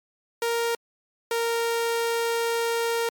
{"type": "tone pair in turn", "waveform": "sawtooth", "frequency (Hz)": [466.2, 463.8], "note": ["A#4", "A#4"], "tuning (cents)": [0, -9], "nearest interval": "unison", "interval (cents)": 9, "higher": "first", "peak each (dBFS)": [-19, -19], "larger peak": "neither", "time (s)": [[0.42, 0.75], [1.31, 3.09]], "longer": "second", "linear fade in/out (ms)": 2, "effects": ["MP3 96 kbps"]}